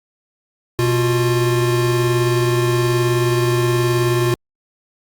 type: tone pair together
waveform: square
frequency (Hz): 123.87 / 352.7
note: B2 / F4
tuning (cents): +6 / +17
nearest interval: octave + tritone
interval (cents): 1811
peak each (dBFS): -18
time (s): 0.79-4.34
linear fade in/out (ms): 0
effects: Opus 48 kbps